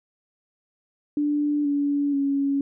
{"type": "tone with pitch steps", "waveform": "sine", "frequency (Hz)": [293.7, 286, 278.5], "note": ["D4", "D4", "C#4"], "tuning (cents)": [0, -46, 8], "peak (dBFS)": -20, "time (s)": [1.17, 2.61], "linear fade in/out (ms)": 2, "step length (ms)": 480, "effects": []}